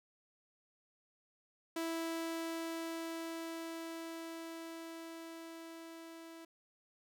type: tone with level ramp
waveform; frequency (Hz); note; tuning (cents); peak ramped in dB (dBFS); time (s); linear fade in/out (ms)
sawtooth; 329.2; E4; -2; -32 to -46; 1.76-6.45; 5
effects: none